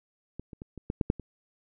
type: clicks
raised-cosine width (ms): 3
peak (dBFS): -24 / -30 / -27 / -28 / -17 / -12 / -10 / -26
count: 8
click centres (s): 0.396 / 0.532 / 0.619 / 0.777 / 0.901 / 1.012 / 1.101 / 1.197
effects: none